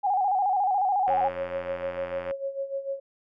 sine tone with vibrato, 780 Hz, G5, 9 cents flat, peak -21 dBFS, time 0.03-1.29 s, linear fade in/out 20 ms, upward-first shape square, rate 14 Hz, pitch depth 77 cents each way
sine tone with tremolo, 548 Hz, C#5, 20 cents flat, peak -26 dBFS, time 1.08-3 s, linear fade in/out 10 ms, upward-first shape sine, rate 6.7 Hz, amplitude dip 75%
click train, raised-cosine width 0.5 ms, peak -22 dBFS, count 109, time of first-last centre 1.08-2.31 s, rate 87.8 Hz
effects none

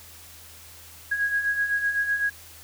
sine beating tone pair, 1645 / 1652.9 Hz, G#6 / G#6, -17 / -9 cents, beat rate 7.9 Hz, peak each -30 / -23 dBFS, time 1.11-2.3 s, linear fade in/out 10 ms, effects added 82 Hz sine -52 dBFS peak until 2.63 s + white hiss -47 dBFS RMS until 2.63 s

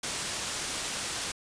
white low-pass noise, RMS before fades -34 dBFS, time 0.03-1.32 s, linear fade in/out 5 ms, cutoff 8900 Hz, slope 12 dB/octave, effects resampled to 22050 Hz

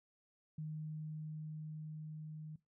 sine tone with level ramp, 154.7 Hz, D#3, 10 cents flat, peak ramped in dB -40 to -45 dBFS, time 0.58-2.56 s, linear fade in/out 5 ms, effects noise-tail reverb RT60 0.2 s tail -19 dB re dry

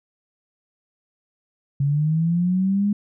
sine linear sweep, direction up, 137.7 to 207.7 Hz, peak -17 dBFS, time 1.8-2.93 s, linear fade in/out 5 ms, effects none

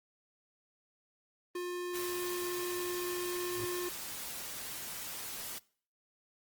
square tone, 355.9 Hz, F4, 33 cents sharp, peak -36 dBFS, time 1.55-3.89 s, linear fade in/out 5 ms
white noise, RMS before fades -42 dBFS, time 1.94-5.59 s, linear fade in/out 10 ms
square tone with exponential growth, 110.7 Hz, A2, 11 cents sharp, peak -40 dBFS, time 3.43-3.65 s, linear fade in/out 5 ms, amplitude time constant 47 ms
effects noise-tail reverb RT60 0.5 s tail -23 dB re dry + Opus 24 kbps

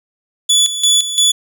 25% pulse tone with tremolo, 3439 Hz, A7, 40 cents flat, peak -5 dBFS, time 0.49-1.32 s, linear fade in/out 10 ms, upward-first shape square, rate 2.9 Hz, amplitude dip 70%, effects none

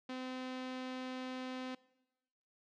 sawtooth tone with low-pass filter, 256.7 Hz, C4, 33 cents flat, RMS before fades -43 dBFS, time 0.09-1.75 s, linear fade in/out 5 ms, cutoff 3900 Hz, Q 1.3, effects noise-tail reverb RT60 1.0 s tail -21 dB re dry

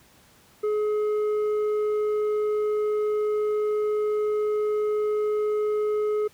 sine tone with tanh clipping, 422.9 Hz, G#4, 31 cents sharp, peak -23 dBFS, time 0.63-6.28 s, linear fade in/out 10 ms, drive 6 dB, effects pink hiss -56 dBFS RMS until 6.33 s + high-pass 60 Hz 12 dB/octave

